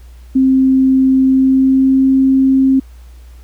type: tone with pitch glide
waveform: sine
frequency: 263.6 to 266.2 Hz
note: C4 to C4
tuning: +13 to +30 cents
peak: -7 dBFS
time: 0.35-2.8 s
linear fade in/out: 10 ms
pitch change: +17 cents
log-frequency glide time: 1.26-2.07 s
effects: added 60 Hz sine -34 dBFS peak until 3.43 s + pink hiss -51 dBFS RMS until 3.43 s